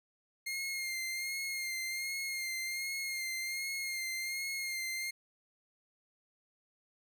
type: tone with vibrato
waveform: sawtooth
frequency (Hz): 2124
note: C7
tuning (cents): +25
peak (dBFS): -32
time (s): 0.46-5.11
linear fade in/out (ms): 10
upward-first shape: sine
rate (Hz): 1.3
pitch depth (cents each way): 34
effects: none